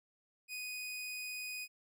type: tone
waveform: sawtooth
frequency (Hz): 2489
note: D#7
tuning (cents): 0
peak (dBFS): -37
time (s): 0.48-1.68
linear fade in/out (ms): 50
effects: none